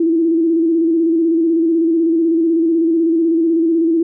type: tone with vibrato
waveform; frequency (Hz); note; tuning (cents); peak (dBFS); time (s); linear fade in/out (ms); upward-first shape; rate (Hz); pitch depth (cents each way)
sine; 329.6; E4; 0; -11; 0-4.03; 5; square; 16; 42
effects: none

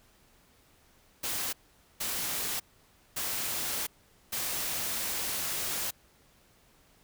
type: noise bursts at uneven times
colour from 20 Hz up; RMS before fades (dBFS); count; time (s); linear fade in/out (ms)
white; -33; 4; 1.23-1.53 / 2-2.6 / 3.16-3.87 / 4.32-5.91; 10
effects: pink hiss -63 dBFS RMS until 7.03 s

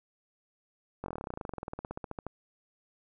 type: slowing click train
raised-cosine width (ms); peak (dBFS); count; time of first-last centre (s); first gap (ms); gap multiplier
1; -23; 29; 1.04-2.266; 21; 1.05
effects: none

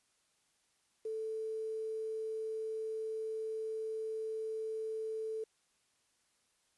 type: tone with quantisation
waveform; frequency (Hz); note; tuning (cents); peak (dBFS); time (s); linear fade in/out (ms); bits
sine; 440; A4; 0; -36; 1.05-5.44; 5; 10
effects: white hiss -75 dBFS RMS until 6.77 s + resampled to 24000 Hz

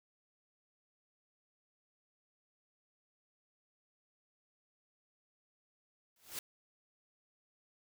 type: noise with exponential growth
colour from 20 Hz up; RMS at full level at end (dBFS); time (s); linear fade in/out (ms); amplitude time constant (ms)
white; -38; 6.16-6.39; 2; 50
effects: none

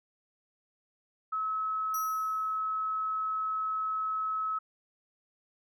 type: tone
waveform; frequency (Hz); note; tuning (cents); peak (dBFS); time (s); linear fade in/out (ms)
sine; 1290; E6; -38; -29; 1.32-4.59; 10
type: tone with exponential decay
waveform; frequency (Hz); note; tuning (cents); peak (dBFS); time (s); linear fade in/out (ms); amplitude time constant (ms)
10% pulse; 5800; F#8; -35; -29; 1.94-2.59; 5; 140
effects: none

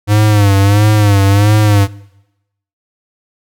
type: tone with vibrato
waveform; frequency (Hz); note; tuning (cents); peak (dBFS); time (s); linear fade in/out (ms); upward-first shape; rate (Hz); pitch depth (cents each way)
square; 102.5; G#2; -22; -7; 0.07-1.88; 50; sine; 1.5; 76
effects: noise-tail reverb RT60 0.9 s tail -22 dB re dry

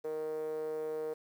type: tone with band-pass filter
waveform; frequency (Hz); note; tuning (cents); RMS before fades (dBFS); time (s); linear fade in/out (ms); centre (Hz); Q
5% pulse; 155.56; D#3; 0; -37; 0.04-1.14; 10; 470; 7.4
effects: 10-bit

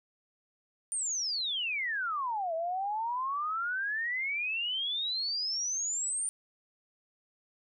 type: exponential two-way sweep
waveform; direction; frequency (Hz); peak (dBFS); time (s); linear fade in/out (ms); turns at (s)
sine; down then up; 9190 to 640 to 9190; -30; 0.92-6.29; 0; 2.54
effects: none

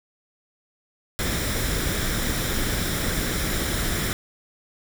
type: noise with comb filter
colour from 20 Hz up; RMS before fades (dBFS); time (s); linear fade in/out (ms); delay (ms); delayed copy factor
pink; -25; 1.19-4.13; 0; 0.55; +0.5
effects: none

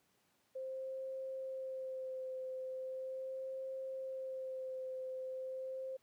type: tone with vibrato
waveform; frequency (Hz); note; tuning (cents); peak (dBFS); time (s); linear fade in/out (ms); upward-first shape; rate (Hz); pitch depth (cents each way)
sine; 523.3; C5; 0; -40; 0.55-5.97; 10; sine; 0.39; 17
effects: pink hiss -75 dBFS RMS until 6.02 s + high-pass 150 Hz 12 dB/octave

